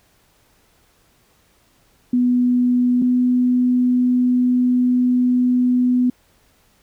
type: tone pair in turn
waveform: sine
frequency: 246.9 / 248.9 Hz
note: B3 / B3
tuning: 0 / +14 cents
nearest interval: unison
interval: 14 cents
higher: second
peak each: -13 dBFS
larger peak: neither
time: 2.13-3.02 / 3.02-6.1 s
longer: second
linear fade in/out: 5 ms
effects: pink hiss -58 dBFS RMS until 6.82 s